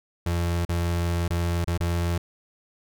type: tone with dropouts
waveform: 35% pulse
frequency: 85.8 Hz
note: F2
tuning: 30 cents flat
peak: -21 dBFS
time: 0.26-2.18 s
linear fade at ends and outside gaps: 5 ms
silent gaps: 0.651-0.691 / 1.28-1.304 / 1.645-1.674 / 1.777-1.803 s
effects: none